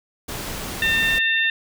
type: noise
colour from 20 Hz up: pink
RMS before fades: -30 dBFS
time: 0.28-1.19 s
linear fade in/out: 10 ms
type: harmonic tone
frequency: 903 Hz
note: A5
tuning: 45 cents sharp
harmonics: 2 / 3 / 4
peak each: -19 / -23 / -25 dBFS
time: 0.82-1.5 s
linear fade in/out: 2 ms
effects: none